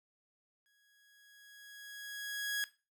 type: tone with exponential growth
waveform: sawtooth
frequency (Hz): 1661.2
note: G#6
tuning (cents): 0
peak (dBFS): -28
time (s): 0.66-2.64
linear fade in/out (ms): 0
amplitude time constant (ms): 430
effects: noise-tail reverb RT60 0.3 s tail -17 dB re dry